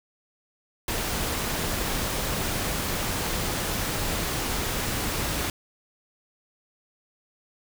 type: noise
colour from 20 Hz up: pink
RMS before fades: -28 dBFS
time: 0.88-5.5 s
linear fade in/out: 2 ms
effects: none